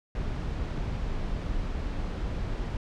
brown noise, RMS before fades -31 dBFS, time 0.15-2.77 s, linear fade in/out 2 ms, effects low-pass 5000 Hz 12 dB/octave

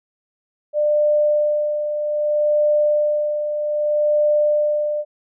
sine tone with tremolo, 597 Hz, D5, 28 cents sharp, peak -13 dBFS, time 0.73-5.05 s, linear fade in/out 50 ms, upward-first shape sine, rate 0.63 Hz, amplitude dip 55%, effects none

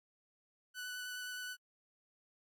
sawtooth tone with vibrato, 1490 Hz, F#6, 12 cents sharp, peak -38 dBFS, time 0.74-1.57 s, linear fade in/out 50 ms, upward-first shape square, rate 9.5 Hz, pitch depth 8 cents each way, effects AAC 64 kbps

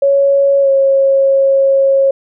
sine tone with pitch glide, 556 to 544.6 Hz, C#5 to C#5, +5 to -31 cents, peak -7 dBFS, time 0.02-2.11 s, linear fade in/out 5 ms, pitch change -36 cents, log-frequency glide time 0.61-0.69 s, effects none

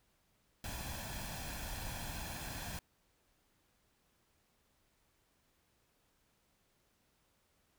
pink noise with comb filter, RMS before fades -43 dBFS, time 0.64-2.79 s, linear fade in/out 2 ms, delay 1.2 ms, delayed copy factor +0.6, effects pink hiss -75 dBFS RMS until 7.78 s

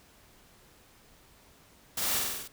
white noise with echo, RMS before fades -32 dBFS, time 1.97-2.19 s, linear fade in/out 5 ms, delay 48 ms, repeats 6, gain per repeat -2 dB, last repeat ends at 2.478 s, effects pink hiss -59 dBFS RMS until 2.52 s

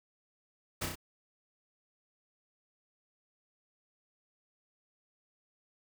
pink noise with echo, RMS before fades -35 dBFS, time 0.81-0.86 s, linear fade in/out 10 ms, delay 32 ms, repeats 3, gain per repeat -3 dB, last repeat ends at 0.956 s, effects none

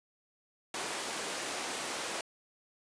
pink high-pass noise, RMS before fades -37 dBFS, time 0.74-2.21 s, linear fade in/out 2 ms, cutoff 390 Hz, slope 12 dB/octave, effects resampled to 22050 Hz

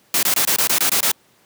white noise bursts, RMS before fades -17 dBFS, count 9, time 0.14-1.117 s, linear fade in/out 2 ms, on 89 ms, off 22 ms, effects pink hiss -56 dBFS RMS until 1.45 s + high-pass 150 Hz 12 dB/octave

